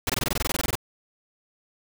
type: noise bursts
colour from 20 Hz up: pink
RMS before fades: -25 dBFS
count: 15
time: 0.07-0.754 s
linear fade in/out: 2 ms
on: 26 ms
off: 21 ms
effects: none